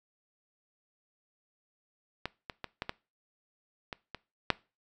clicks, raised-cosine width 0.3 ms, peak -17 / -22 / -20 / -17 / -17 / -21 / -23 / -7 dBFS, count 8, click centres 2.256 / 2.498 / 2.643 / 2.821 / 2.894 / 3.928 / 4.147 / 4.503 s, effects noise-tail reverb RT60 0.3 s tail -21 dB re dry

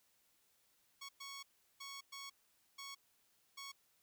10% pulse tone bursts at uneven times, 1108.7 Hz, C#6, in tune, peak -39 dBFS, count 6, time 1.01-1.09 / 1.2-1.43 / 1.8-2.01 / 2.12-2.3 / 2.78-2.95 / 3.57-3.72 s, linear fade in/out 10 ms, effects white hiss -75 dBFS RMS until 4.02 s

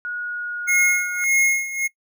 sine tone with pitch glide, 1451 to 1439.3 Hz, F#6 to F#6, -34 to -48 cents, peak -25 dBFS, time 0.05-1.24 s, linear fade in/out 0 ms, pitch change -14 cents, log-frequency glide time 0.17-0.71 s
square tone with tremolo, 2157 Hz, C#7, 48 cents flat, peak -15 dBFS, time 0.67-1.88 s, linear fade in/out 20 ms, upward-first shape sine, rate 1.7 Hz, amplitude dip 80%
effects noise-tail reverb RT60 0.1 s tail -20 dB re dry

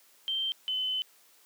sine tone pair in turn, 3136 / 3036 Hz, G7 / F#7, 0 / +44 cents, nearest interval minor second, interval 56 cents, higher first, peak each -28 dBFS, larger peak neither, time 0.28-0.52 / 0.68-1.02 s, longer second, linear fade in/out 0 ms, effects white hiss -61 dBFS RMS until 1.45 s + high-pass 300 Hz 12 dB/octave

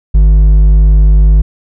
sine tone with hard clipping, 51 Hz, G#1, 31 cents flat, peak -4 dBFS, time 0.14-1.42 s, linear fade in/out 10 ms, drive 5 dB, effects none

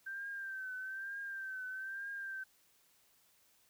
sine tone with vibrato, 1563 Hz, G6, 6 cents flat, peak -40 dBFS, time 0.06-2.44 s, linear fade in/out 10 ms, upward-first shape triangle, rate 1.1 Hz, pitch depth 65 cents each way, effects white hiss -70 dBFS RMS until 3.69 s

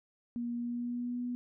sine tone with pitch glide, 238.2 to 244.9 Hz, A#3 to B3, +38 to -14 cents, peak -33 dBFS, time 0.36-1.35 s, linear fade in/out 0 ms, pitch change +48 cents, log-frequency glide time 0.55-1.22 s, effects none

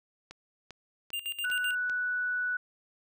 click train, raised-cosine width 0.2 ms, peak -27 dBFS, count 5, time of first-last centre 0.31-1.897 s, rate 2.52 Hz
square tone with tremolo, 2800 Hz, F7, 4 cents sharp, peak -32 dBFS, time 1.13-1.75 s, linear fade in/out 5 ms, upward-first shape square, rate 7.8 Hz, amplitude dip 80%
sine tone, 1480 Hz, F#6, in tune, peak -28 dBFS, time 1.44-2.57 s, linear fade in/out 5 ms
effects none

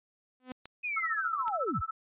sawtooth tone with exponential growth, 254.5 Hz, C4, 48 cents flat, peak -31 dBFS, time 0.4-0.52 s, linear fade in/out 1 ms, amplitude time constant 25 ms
clicks, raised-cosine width 0.2 ms, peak -27 dBFS, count 2, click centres 0.656 / 1.481 s
sine linear sweep, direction down, 2539 to 34.65 Hz, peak -31 dBFS, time 0.83-1.82 s, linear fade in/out 20 ms
sine tone with tremolo, 1316 Hz, E6, 3 cents flat, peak -28 dBFS, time 0.96-1.91 s, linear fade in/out 10 ms, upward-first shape sine, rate 14 Hz, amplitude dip 100%
effects resampled to 8000 Hz

